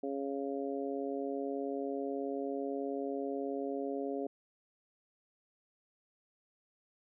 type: harmonic tone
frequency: 138.4 Hz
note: C#3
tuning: 2 cents flat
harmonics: 2 / 3 / 4 / 5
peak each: -38 / -38 / -41 / -44 dBFS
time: 0.03-4.27 s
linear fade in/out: 5 ms
effects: none